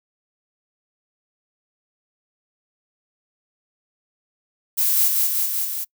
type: noise with echo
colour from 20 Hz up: violet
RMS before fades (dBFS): -19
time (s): 4.77-5.09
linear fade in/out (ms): 20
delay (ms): 190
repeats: 4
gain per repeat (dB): -2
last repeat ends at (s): 5.85
effects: noise-tail reverb RT60 0.1 s tail -26 dB re dry